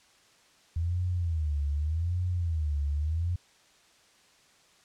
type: tone with vibrato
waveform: sine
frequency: 80.5 Hz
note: E2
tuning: 41 cents flat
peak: -26 dBFS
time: 0.76-3.36 s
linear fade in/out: 5 ms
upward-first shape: sine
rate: 0.84 Hz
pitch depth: 200 cents each way
effects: white hiss -61 dBFS RMS until 4.84 s + low-pass 7000 Hz 12 dB/octave